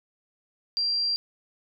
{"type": "tone", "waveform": "sine", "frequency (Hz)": 4738, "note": "D8", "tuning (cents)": 14, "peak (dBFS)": -23, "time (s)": [0.77, 1.16], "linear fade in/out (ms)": 0, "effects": []}